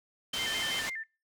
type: low-pass noise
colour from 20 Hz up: white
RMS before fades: -37 dBFS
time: 0.33-0.9 s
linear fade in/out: 10 ms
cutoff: 5700 Hz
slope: 12 dB/octave
type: tone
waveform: sine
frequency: 3100 Hz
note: G7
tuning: 20 cents flat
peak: -33 dBFS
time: 0.33-0.81 s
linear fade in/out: 5 ms
type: tone with vibrato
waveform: sine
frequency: 1937 Hz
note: B6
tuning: 34 cents flat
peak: -35 dBFS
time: 0.38-1.04 s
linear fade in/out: 20 ms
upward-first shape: square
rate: 6.1 Hz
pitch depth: 140 cents each way
effects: noise-tail reverb RT60 0.3 s tail -25 dB re dry